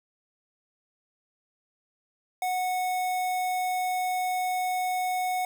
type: tone with notch filter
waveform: square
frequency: 735 Hz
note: F#5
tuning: 12 cents flat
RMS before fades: -28 dBFS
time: 2.42-5.45 s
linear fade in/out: 2 ms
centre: 4500 Hz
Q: 1.5
effects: 9-bit